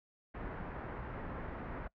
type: low-pass noise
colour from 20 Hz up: pink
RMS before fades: -43 dBFS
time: 0.34-1.88 s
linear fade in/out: 10 ms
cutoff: 1800 Hz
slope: 24 dB/octave
effects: noise-tail reverb RT60 0.1 s tail -23 dB re dry